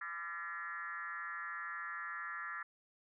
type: tone with frequency modulation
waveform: sine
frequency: 1534 Hz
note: G6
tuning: 38 cents flat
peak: -40 dBFS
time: 0.01-2.63 s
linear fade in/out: 5 ms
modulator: 173 Hz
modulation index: 2.2
effects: none